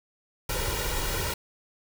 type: noise with comb filter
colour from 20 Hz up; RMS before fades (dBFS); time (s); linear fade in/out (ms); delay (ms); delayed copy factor
pink; -29; 0.49-1.34; 5; 2.1; +0.7
effects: none